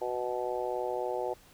harmonic tone, 123.7 Hz, B2, 3 cents sharp, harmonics 3 / 4 / 5 / 6 / 7, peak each -36 / -35 / -37 / -39 / -38 dBFS, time 0.01-1.34 s, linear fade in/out 10 ms, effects pink hiss -58 dBFS RMS until 1.53 s

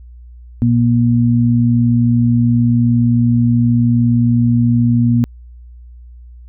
sine tone pair together, 119.1 / 238.2 Hz, A#2 / A#3, +38 / +38 cents, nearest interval octave, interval 1200 cents, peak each -12 dBFS, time 0.62-5.24 s, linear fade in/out 0 ms, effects added 60 Hz sine -34 dBFS peak until 6.48 s

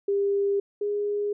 sine tone pair in turn, 400 / 411.5 Hz, G4 / G#4, +35 / -16 cents, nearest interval unison, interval 49 cents, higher second, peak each -21 / -24 dBFS, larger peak first, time 0.08-0.6 / 0.81-1.33 s, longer neither, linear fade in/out 5 ms, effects none

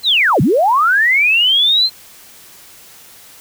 sine linear two-way sweep, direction down then up, 4200 to 111.2 to 4200 Hz, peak -9 dBFS, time 0.03-1.9 s, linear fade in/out 50 ms, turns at 0.41 s, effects white hiss -41 dBFS RMS until 3.4 s

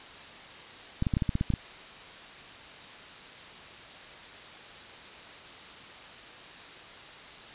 clicks, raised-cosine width 5 ms, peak -14 dBFS, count 10, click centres 1.024 / 1.068 / 1.138 / 1.169 / 1.222 / 1.292 / 1.354 / 1.411 / 1.503 / 1.538 s, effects white hiss -46 dBFS RMS until 7.54 s + resampled to 8000 Hz

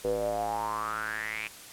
square tone with band-pass filter sweep, 54.3 Hz, A1, 22 cents flat, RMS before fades -32 dBFS, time 0.04-1.48 s, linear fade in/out 10 ms, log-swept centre 460 to 2500 Hz, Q 8.5, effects white hiss -47 dBFS RMS until 1.72 s + low-pass 12000 Hz 12 dB/octave

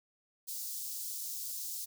white high-pass noise, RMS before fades -40 dBFS, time 0.47-1.86 s, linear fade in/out 20 ms, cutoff 4700 Hz, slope 24 dB/octave, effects none

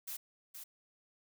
blue noise with echo, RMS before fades -42 dBFS, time 0.07-0.17 s, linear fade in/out 10 ms, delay 470 ms, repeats 1, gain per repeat -6 dB, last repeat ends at 0.64 s, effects none

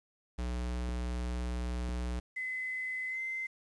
square tone, 60.8 Hz, B1, 26 cents flat, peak -34 dBFS, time 0.38-2.2 s, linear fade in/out 10 ms
clicks, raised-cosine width 3 ms, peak -31 dBFS, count 2, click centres 0.89 / 1.89 s
sine tone with pitch glide, 2032 to 2071 Hz, B6 to C7, +49 to -18 cents, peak -34 dBFS, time 2.36-3.47 s, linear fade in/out 10 ms, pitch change +33 cents, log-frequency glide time 3.08-3.2 s
effects resampled to 22050 Hz + 10-bit

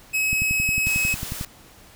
45% pulse tone, 2562 Hz, E7, 50 cents flat, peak -20 dBFS, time 0.13-1.15 s, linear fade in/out 20 ms
click train, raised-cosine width 5 ms, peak -17 dBFS, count 13, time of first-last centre 0.33-1.411 s, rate 11.1 Hz
white noise, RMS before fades -34 dBFS, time 0.86-1.45 s, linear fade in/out 2 ms
effects pink hiss -49 dBFS RMS until 1.95 s

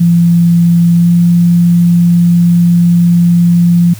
sine tone with pitch glide, 171 to 172.89 Hz, F3 to F3, -36 to -17 cents, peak -4 dBFS, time 0-3.94 s, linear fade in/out 10 ms, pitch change +19 cents, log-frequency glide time 0.94-1.12 s, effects added 107 Hz sine -26 dBFS peak until 3.99 s + white hiss -35 dBFS RMS until 3.99 s

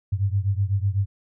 sine beating tone pair, 96 / 104 Hz, G2 / G#2, -36 / +3 cents, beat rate 8 Hz, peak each -22 / -24 dBFS, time 0.12-1.06 s, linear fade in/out 10 ms, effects none

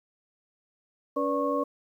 sine tone cluster, 282.8 / 490.4 / 582 / 1096 Hz, C#4 / B4 / D5 / C#6, +35 / -12 / -16 / -20 cents, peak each -30 dBFS, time 1.16-1.64 s, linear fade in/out 10 ms, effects 10-bit

